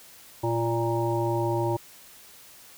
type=harmonic tone with a mistuned harmonic; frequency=116.54 Hz; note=A#2; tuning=in tune; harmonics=1 / 3 / 5 / 7 / 8; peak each=-28 / -27 / -32 / -34 / -31 dBFS; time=0.43-1.77 s; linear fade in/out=10 ms; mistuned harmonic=3; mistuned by=-17 cents; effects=white hiss -50 dBFS RMS until 2.77 s